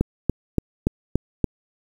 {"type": "click train", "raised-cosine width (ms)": 3, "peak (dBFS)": -5, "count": 6, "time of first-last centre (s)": [0.01, 1.443], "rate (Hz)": 3.49, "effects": ["7-bit"]}